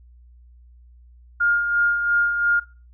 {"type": "tone with tremolo", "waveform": "sine", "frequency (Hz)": 1414, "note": "F6", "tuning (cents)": 21, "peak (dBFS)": -15, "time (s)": [1.4, 2.6], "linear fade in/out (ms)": 10, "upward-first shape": "sine", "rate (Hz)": 2.9, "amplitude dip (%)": 50, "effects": ["noise-tail reverb RT60 0.3 s tail -18 dB re dry", "added 60 Hz sine -46 dBFS peak until 2.93 s"]}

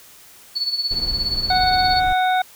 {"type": "tone with tremolo", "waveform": "sine", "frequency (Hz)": 4435, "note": "C#8", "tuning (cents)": 0, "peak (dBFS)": -17, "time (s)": [0.55, 2.01], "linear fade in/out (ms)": 20, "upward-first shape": "sine", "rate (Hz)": 17, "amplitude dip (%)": 70}
{"type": "noise", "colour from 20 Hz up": "brown", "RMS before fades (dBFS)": -29, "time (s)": [0.91, 2.13], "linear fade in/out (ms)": 5}
{"type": "harmonic tone", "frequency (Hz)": 740, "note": "F#5", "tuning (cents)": 0, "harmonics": [1, 2, 3, 5], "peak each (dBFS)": [-16, -24, -30, -29], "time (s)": [1.5, 2.42], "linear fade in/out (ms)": 5}
{"effects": ["white hiss -46 dBFS RMS until 2.55 s"]}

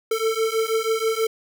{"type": "beating tone pair", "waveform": "square", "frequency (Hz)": [442.9, 449.1], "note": ["A4", "A4"], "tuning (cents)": [11, 35], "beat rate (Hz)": 6.2, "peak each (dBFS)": -24, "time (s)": [0.11, 1.27], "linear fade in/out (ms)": 5, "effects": []}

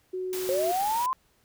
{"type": "tone", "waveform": "sine", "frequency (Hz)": 370, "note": "F#4", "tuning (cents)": 0, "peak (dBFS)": -29, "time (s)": [0.13, 0.72], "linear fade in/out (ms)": 10}
{"type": "noise", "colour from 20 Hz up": "white", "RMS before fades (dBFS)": -37, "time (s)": [0.33, 1.06], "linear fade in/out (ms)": 0}
{"type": "linear sweep", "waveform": "sine", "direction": "up", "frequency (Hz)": [515, 1058], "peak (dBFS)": -24, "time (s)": [0.49, 1.13], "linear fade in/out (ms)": 0}
{"effects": ["pink hiss -66 dBFS RMS until 1.44 s"]}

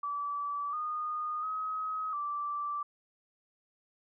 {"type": "tone with pitch steps", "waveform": "sine", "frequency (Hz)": [1154, 1228, 1270, 1168], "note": ["D6", "D#6", "D#6", "D6"], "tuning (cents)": [-31, -23, 35, -10], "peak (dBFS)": -32, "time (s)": [0.03, 2.83], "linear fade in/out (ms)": 5, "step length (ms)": 700, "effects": []}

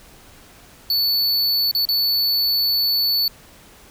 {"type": "tone with dropouts", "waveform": "square", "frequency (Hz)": 4460, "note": "C#8", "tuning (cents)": 10, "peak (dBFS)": -17, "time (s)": [0.9, 3.28], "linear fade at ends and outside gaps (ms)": 2, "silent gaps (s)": [[1.713, 1.749], [1.853, 1.888]], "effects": ["pink hiss -47 dBFS RMS until 3.9 s"]}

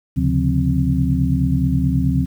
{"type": "tone cluster", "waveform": "sine", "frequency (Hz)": [74.2, 133.7, 143.1, 178.2, 261.8], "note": ["D2", "C3", "D3", "F3", "C4"], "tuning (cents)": [18, 38, -45, 35, 1], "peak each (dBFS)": -21, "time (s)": [0.16, 2.26], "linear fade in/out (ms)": 20, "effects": ["8-bit"]}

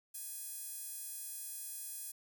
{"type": "tone with high-pass filter", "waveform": "sawtooth", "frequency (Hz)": 835, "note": "G#5", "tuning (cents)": 9, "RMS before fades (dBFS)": -45, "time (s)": [0.14, 2.12], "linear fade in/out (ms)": 10, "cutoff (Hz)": 10000, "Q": 1.5, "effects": []}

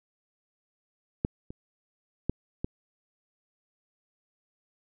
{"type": "clicks", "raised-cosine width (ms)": 3, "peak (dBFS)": [-12, -27, -13, -17], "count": 4, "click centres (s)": [1.249, 1.505, 2.296, 2.645], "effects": []}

